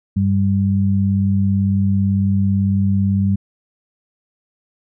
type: tone pair together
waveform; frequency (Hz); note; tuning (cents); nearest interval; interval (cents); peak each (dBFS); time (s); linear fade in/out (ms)
sine; 98 / 196; G2 / G3; 0 / 0; octave; 1200; -16; 0.16-3.36; 10
effects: none